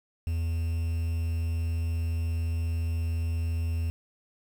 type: tone with quantisation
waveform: triangle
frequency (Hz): 82.9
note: E2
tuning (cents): +10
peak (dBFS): -24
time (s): 0.27-3.9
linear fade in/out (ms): 0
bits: 8
effects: none